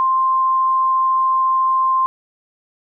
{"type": "tone", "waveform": "sine", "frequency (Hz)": 1049, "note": "C6", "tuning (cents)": 4, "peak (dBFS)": -13, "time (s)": [0, 2.06], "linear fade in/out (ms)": 0, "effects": []}